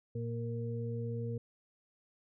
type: harmonic tone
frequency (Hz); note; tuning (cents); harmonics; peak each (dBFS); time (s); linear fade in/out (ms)
116.54; A#2; 0; 1 / 2 / 4; -36 / -43 / -41; 0.15-1.38; 5
effects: none